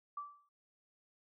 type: tone with exponential decay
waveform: sine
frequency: 1162 Hz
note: D6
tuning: 19 cents flat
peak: -37 dBFS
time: 0.17-0.49 s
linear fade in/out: 5 ms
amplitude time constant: 69 ms
effects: none